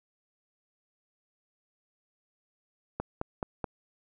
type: click train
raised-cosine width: 1 ms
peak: -17 dBFS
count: 4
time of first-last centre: 3-3.642 s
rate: 4.67 Hz
effects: none

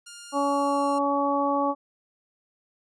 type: tone with pitch glide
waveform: 5% pulse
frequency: 1407 to 1389.2 Hz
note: F6 to F6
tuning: +12 to -10 cents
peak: -29 dBFS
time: 0.06-0.99 s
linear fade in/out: 10 ms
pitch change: -22 cents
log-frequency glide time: 0.36-0.83 s
type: harmonic tone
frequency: 282.1 Hz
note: C#4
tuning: 30 cents sharp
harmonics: 1 / 2 / 3 / 4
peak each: -27 / -27 / -27 / -27 dBFS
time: 0.32-1.75 s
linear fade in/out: 50 ms
effects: resampled to 22050 Hz

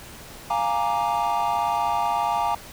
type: chord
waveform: triangle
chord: Bb dominant seventh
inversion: second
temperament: equal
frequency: 698.5 / 830.6 / 932.3 / 1174.7 Hz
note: F5 / Ab5 / Bb5 / D6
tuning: 0 / 0 / 0 / 0 cents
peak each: -25 / -23 / -23 / -27 dBFS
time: 0.5-2.55 s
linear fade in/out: 5 ms
effects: tanh soft clip ceiling -11 dBFS + pink hiss -42 dBFS RMS until 2.72 s

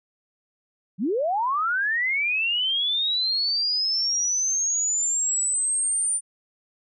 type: linear sweep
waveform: sine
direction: up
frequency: 159.3 to 9230 Hz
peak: -21 dBFS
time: 0.98-6.21 s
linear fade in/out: 50 ms
effects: none

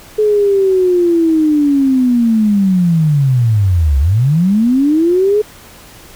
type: linear two-way sweep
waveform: sine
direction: down then up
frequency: 430 to 65.41 to 430 Hz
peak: -8 dBFS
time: 0.18-5.42 s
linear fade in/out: 10 ms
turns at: 3.99 s
effects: pink hiss -38 dBFS RMS until 6.15 s

